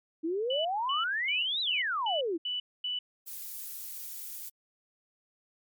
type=exponential two-way sweep; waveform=sine; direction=up then down; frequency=308.5 to 4034 to 308.5 Hz; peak=-28 dBFS; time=0.23-2.38 s; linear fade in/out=20 ms; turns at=1.61 s
type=tone bursts; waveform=sine; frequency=2971 Hz; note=F#7; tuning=6 cents sharp; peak=-30 dBFS; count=7; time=0.5-2.99 s; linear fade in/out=5 ms; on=150 ms; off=240 ms
type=noise; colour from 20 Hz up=violet; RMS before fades=-40 dBFS; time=3.26-4.5 s; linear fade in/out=20 ms
effects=MP3 96 kbps